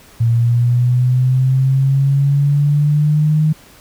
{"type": "linear sweep", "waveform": "sine", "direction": "up", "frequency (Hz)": [115.3, 155.56], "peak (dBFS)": -10, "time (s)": [0.2, 3.53], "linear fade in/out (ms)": 10, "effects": ["pink hiss -44 dBFS RMS until 3.8 s"]}